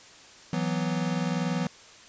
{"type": "chord", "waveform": "square", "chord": "E suspended second", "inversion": "none", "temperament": "equal", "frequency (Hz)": [164.81, 185, 246.9], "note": ["E3", "F#3", "B3"], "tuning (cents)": [0, 0, 0], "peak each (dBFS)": [-30, -31, -33], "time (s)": [0.53, 1.67], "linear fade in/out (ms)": 2, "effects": ["white hiss -50 dBFS RMS until 2.08 s", "resampled to 16000 Hz"]}